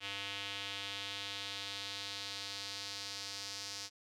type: tone with band-pass filter sweep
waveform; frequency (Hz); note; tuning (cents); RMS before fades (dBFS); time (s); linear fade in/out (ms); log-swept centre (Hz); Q
square; 99.4; G2; +25; -43; 0-3.9; 50; 3000 to 5200; 2.5
effects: none